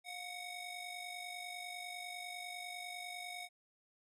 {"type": "ring-modulated tone", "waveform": "25% pulse", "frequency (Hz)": 1480, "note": "F#6", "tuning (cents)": 0, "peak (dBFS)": -37, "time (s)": [0.04, 3.49], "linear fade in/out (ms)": 50, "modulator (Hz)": 765, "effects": ["resampled to 32000 Hz"]}